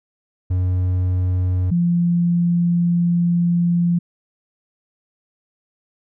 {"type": "tone pair in turn", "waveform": ["triangle", "sine"], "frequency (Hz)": [91.2, 172.81], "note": ["F#2", "F3"], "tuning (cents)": [-24, -18], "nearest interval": "major seventh", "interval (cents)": 1106, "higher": "second", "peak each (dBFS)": -14, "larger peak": "neither", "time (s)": [[0.5, 1.71], [1.71, 3.99]], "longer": "second", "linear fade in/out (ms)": 10, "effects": []}